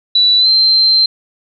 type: tone with pitch glide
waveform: sine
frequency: 3951 to 4126 Hz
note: B7 to C8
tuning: 0 to -25 cents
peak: -7 dBFS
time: 0.15-1.06 s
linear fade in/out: 5 ms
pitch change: +75 cents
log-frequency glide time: 0.38-0.48 s
effects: none